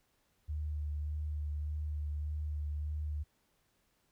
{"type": "tone with vibrato", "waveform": "sine", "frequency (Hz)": 75, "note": "D2", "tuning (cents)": 37, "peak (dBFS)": -34, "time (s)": [0.48, 3.24], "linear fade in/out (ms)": 20, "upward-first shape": "sine", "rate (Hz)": 1.7, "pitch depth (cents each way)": 20, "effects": ["pink hiss -75 dBFS RMS until 4.11 s"]}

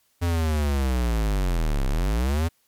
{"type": "linear two-way sweep", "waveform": "square", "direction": "down then up", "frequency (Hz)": [87.7, 31.89, 85.4], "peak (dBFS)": -21, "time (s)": [0.21, 2.49], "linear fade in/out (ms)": 20, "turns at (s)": 1.87, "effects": ["white hiss -66 dBFS RMS until 2.67 s", "MP3 96 kbps"]}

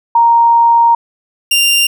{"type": "tone pair in turn", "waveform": ["sine", "sawtooth"], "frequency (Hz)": [932.3, 2787], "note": ["A#5", "F7"], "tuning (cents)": [0, -4], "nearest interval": "octave + perfect fifth", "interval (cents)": 1896, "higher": "second", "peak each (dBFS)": [-5, -5], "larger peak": "neither", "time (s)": [[0.15, 0.95], [1.51, 1.87]], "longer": "first", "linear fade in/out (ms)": 5, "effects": []}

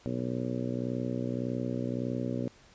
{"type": "harmonic tone", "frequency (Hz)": 61.74, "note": "B1", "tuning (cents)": 0, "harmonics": [2, 3, 4, 5, 6, 7, 8, 9], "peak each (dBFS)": [-36, -39, -34, -39, -42, -42, -43, -41], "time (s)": [0.06, 2.48], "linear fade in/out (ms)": 0, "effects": ["pink hiss -58 dBFS RMS until 2.74 s", "resampled to 16000 Hz"]}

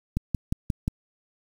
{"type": "click train", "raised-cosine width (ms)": 5, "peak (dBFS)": -12, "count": 5, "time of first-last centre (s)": [0.17, 0.879], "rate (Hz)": 5.64, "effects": ["7-bit"]}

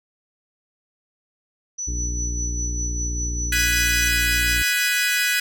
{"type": "tone with tremolo", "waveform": "sine", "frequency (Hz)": 5950, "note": "F#8", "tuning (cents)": 9, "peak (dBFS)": -25, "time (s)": [1.78, 4.11], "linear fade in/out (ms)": 10, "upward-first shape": "sine", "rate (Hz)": 5, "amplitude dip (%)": 50}
{"type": "harmonic tone", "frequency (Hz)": 59.4, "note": "A#1", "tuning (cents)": 33, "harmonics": [1, 2, 3, 4, 5, 6, 7], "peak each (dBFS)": [-24, -36, -42, -46, -38, -49, -48], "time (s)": [1.87, 4.63], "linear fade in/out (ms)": 10}
{"type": "chord", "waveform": "sawtooth", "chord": "G# minor seventh", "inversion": "third", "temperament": "equal", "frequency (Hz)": [1480, 1661.2, 1975.5, 2489], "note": ["F#6", "G#6", "B6", "D#7"], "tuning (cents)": [0, 0, 0, 0], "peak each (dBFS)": -21, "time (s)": [3.52, 5.4], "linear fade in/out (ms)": 5}
{"effects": []}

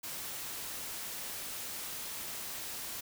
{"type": "noise", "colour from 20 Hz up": "white", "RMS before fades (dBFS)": -41, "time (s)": [0.03, 3.01], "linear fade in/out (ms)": 10, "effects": []}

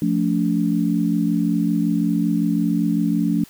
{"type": "chord", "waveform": "sine", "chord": "D minor", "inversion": "first", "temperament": "equal with one note detuned", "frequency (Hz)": [174.61, 220, 287.1], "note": ["F3", "A3", "D4"], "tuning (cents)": [0, 0, -39], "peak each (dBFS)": -21, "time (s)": [0.02, 3.44], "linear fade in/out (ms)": 2, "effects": ["white hiss -48 dBFS RMS until 3.49 s"]}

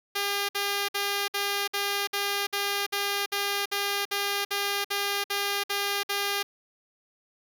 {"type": "tone bursts", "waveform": "5% pulse", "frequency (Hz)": 402.8, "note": "G4", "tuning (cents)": 47, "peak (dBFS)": -15, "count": 16, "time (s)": [0.15, 6.43], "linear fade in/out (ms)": 10, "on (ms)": 340, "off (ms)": 56, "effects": []}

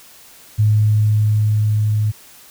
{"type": "tone with level ramp", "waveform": "sine", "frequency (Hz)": 106.6, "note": "G#2", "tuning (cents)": 46, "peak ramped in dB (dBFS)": [-10, -14], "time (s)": [0.58, 2.12], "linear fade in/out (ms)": 20, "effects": ["white hiss -44 dBFS RMS until 2.5 s"]}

